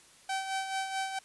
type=tone with tremolo; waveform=sawtooth; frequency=770 Hz; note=G5; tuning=31 cents flat; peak=-26 dBFS; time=0.29-1.19 s; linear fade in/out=5 ms; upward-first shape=sine; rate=4.6 Hz; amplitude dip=55%; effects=white hiss -58 dBFS RMS until 1.24 s + resampled to 24000 Hz